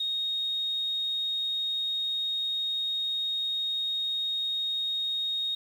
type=tone; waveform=sine; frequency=3729 Hz; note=A#7; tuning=in tune; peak=-27 dBFS; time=0-5.55 s; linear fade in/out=5 ms; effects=9-bit